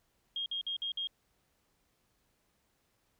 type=tone bursts; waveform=sine; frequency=3242 Hz; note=G#7; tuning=42 cents flat; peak=-33 dBFS; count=5; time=0.36-1.072 s; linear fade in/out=2 ms; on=100 ms; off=53 ms; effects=pink hiss -75 dBFS RMS until 3.19 s